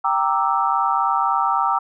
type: chord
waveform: sine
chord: E half-diminished seventh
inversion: first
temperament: equal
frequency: 784 / 932.3 / 1174.7 / 1318.5 Hz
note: G5 / Bb5 / D6 / E6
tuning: 0 / 0 / 0 / 0 cents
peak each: -22 dBFS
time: 0.04-1.79 s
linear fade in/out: 10 ms
effects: none